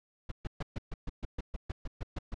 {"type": "noise bursts", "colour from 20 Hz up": "brown", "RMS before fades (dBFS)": -35, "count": 14, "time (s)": [0.29, 2.344], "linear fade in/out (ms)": 5, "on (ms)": 26, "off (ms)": 130, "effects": ["low-pass 5000 Hz 12 dB/octave"]}